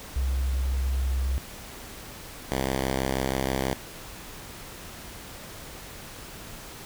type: tone pair in turn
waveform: sine / 5% pulse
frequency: 65.41 / 66.21 Hz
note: C2 / C2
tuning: 0 / +21 cents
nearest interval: unison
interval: 21 cents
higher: second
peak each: -23 / -14 dBFS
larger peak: second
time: 0.16-1.38 / 2.52-3.74 s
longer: neither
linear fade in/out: 0 ms
effects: pink hiss -42 dBFS RMS until 6.85 s